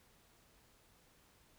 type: silence
effects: pink hiss -68 dBFS RMS until 1.58 s